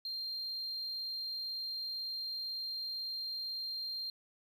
sine tone, 4186 Hz, C8, in tune, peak -35 dBFS, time 0.05-4.1 s, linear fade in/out 2 ms, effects tanh soft clip ceiling -35 dBFS + 11-bit

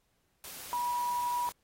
sine tone in noise, 971 Hz, B5, 30 cents flat, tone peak -29 dBFS, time 0.73-1.49 s, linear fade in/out 0 ms, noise white, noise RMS -45 dBFS, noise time 0.44-1.52 s, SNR +13 dB, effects pink hiss -75 dBFS RMS until 1.63 s + AAC 48 kbps

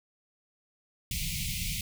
pink band-stop noise, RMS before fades -33 dBFS, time 1.11-1.81 s, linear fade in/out 2 ms, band 200 to 2100 Hz, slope 96 dB/octave, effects none

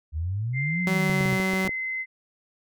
sine exponential two-way sweep, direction up then down, 73.42 to 181.1 to 125.1 Hz, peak -25 dBFS, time 0.12-1.39 s, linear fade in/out 50 ms, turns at 0.81 s
sine tone with pitch glide, 2093 to 2056 Hz, C7 to C7, 0 to -31 cents, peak -27 dBFS, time 0.53-2.06 s, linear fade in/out 50 ms, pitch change -31 cents, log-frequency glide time 0.67-1.11 s
sawtooth tone, 189.3 Hz, F#3, 40 cents sharp, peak -20 dBFS, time 0.87-1.68 s, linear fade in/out 2 ms
clicks, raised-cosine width 2 ms, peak -21 dBFS, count 8, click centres 1.098 / 1.21 / 1.257 / 1.329 / 1.4 / 1.535 / 1.65 / 1.692 s
effects none

